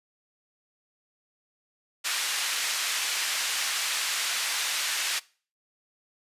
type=band-pass noise; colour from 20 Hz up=pink; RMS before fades=-29 dBFS; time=2.04-5.2 s; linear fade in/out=20 ms; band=1800 to 9500 Hz; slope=12 dB/octave; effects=noise-tail reverb RT60 0.4 s tail -22 dB re dry + resampled to 32000 Hz